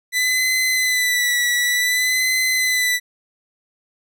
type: tone with vibrato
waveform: sawtooth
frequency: 1992 Hz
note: B6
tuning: 14 cents sharp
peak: -13 dBFS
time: 0.12-3 s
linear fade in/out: 50 ms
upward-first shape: sine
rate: 0.55 Hz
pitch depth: 40 cents each way
effects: none